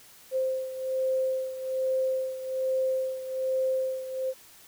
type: beating tone pair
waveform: sine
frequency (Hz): 522 / 523.2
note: C5 / C5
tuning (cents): -4 / 0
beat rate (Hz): 1.2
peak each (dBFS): -27 / -32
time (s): 0.31-4.34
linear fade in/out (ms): 50
effects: white hiss -53 dBFS RMS until 4.67 s